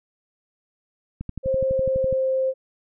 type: click train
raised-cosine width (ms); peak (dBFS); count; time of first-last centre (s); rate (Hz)
5; -18; 12; 1.21-2.127; 12
type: tone with pitch glide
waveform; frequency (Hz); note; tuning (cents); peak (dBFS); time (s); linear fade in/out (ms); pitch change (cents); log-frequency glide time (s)
sine; 530 to 525.7; C5 to C5; +22 to +8; -19; 1.43-2.54; 50; -14; 1.64-2.26
effects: none